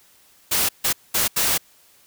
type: noise bursts at uneven times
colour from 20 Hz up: white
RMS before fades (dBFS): -20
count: 4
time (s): 0.51-0.69 / 0.84-0.93 / 1.14-1.28 / 1.36-1.58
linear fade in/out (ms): 10
effects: white hiss -55 dBFS RMS until 2.06 s